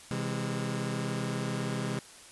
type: chord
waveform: sawtooth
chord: C augmented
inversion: none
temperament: just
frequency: 130.81 / 163.52 / 204.4 Hz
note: C3 / E3 / G#3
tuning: 0 / -14 / -27 cents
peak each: -30 / -33 / -31 dBFS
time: 0.11-1.99 s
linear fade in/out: 0 ms
effects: white hiss -51 dBFS RMS until 2.31 s + resampled to 24000 Hz